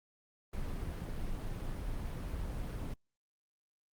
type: noise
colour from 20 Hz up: brown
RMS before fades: -38 dBFS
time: 0.53-2.94 s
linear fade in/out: 5 ms
effects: Opus 32 kbps